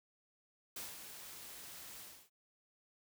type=noise with ADSR envelope; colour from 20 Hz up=white; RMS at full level=-44 dBFS; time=0.76-2.3 s; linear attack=5 ms; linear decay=180 ms; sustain=-7 dB; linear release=290 ms; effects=none